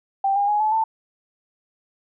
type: tone with pitch steps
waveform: sine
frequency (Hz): 784 / 808.8 / 834.5 / 860.9 / 888.2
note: G5 / G#5 / G#5 / A5 / A5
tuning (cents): 0 / -46 / +8 / -38 / +16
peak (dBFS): -17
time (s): 0.24-0.84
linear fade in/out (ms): 5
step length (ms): 120
effects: none